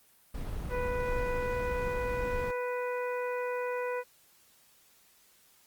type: noise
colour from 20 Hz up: brown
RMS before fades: -36 dBFS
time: 0.34-2.51 s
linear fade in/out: 5 ms
type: harmonic tone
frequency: 493.9 Hz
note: B4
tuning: in tune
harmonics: 1 / 2 / 3 / 4 / 5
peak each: -32 / -38 / -42 / -44 / -46 dBFS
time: 0.69-4.04 s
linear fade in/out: 50 ms
effects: white hiss -63 dBFS RMS until 5.66 s + Opus 32 kbps